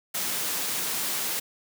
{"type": "high-pass noise", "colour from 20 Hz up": "white", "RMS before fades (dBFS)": -29, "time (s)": [0.14, 1.4], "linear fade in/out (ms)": 10, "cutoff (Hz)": 130, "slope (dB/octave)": 24, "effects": []}